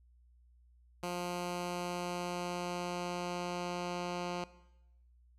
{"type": "tone with low-pass filter sweep", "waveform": "10% pulse", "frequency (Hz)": 176.7, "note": "F3", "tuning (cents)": 21, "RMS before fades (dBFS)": -38, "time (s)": [1.03, 4.44], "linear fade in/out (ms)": 2, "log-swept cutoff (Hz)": [12000, 5800], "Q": 0.81, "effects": ["noise-tail reverb RT60 0.9 s tail -18 dB re dry", "added 60 Hz sine -61 dBFS peak until 5.38 s"]}